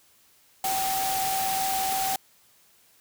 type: tone in noise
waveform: sine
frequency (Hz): 769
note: G5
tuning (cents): -33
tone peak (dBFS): -26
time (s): 0.64-2.16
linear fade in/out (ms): 2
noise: white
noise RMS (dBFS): -30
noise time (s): 0.64-2.16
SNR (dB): +1
effects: white hiss -60 dBFS RMS until 3 s